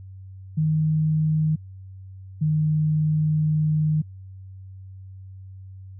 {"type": "tone pair in turn", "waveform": "sine", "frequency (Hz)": [155.56, 153.95], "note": ["D#3", "D#3"], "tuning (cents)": [0, -18], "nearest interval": "unison", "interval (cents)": 18, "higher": "first", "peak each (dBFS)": -18, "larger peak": "neither", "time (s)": [[0.57, 1.56], [2.41, 4.02]], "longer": "second", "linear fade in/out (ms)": 10, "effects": ["added 95 Hz sine -38 dBFS peak until 5.99 s"]}